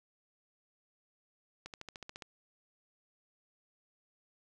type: accelerating click train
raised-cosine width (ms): 0.2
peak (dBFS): -27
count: 9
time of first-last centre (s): 1.66-2.222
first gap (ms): 78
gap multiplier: 0.97
effects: none

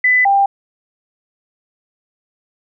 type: tone pair in turn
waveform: sine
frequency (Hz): 2000 / 793.7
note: B6 / G5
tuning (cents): +21 / +21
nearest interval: octave + major third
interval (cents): 1600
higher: first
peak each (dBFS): -9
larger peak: neither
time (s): 0.04-0.25 / 0.25-0.46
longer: neither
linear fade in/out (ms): 5
effects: none

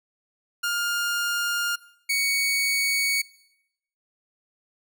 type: tone pair in turn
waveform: sawtooth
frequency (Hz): 1410 / 2234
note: F6 / C#7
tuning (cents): +16 / +13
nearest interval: minor sixth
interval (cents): 797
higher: second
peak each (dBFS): -20 / -18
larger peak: second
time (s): 0.63-1.76 / 2.09-3.22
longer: neither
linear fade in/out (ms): 10
effects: noise-tail reverb RT60 0.8 s tail -20 dB re dry

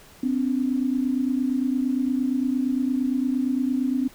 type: tone pair together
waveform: sine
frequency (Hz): 255.4 / 284.1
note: C4 / C#4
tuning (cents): -42 / +43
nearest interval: major second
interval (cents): 185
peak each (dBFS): -22 / -26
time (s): 0.23-4.08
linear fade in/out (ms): 5
effects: pink hiss -50 dBFS RMS until 4.14 s

